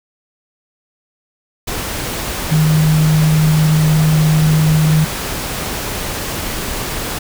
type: tone in noise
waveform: sine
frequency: 155.56 Hz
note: D#3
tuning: in tune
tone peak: -9 dBFS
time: 2.51-5.05 s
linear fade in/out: 10 ms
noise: pink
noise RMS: -22 dBFS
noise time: 1.67-7.19 s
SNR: +10 dB
effects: none